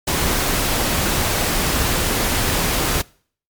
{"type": "noise", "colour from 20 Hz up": "pink", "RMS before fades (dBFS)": -19, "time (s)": [0.07, 3.02], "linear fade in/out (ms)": 10, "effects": ["noise-tail reverb RT60 0.5 s tail -24 dB re dry", "MP3 96 kbps"]}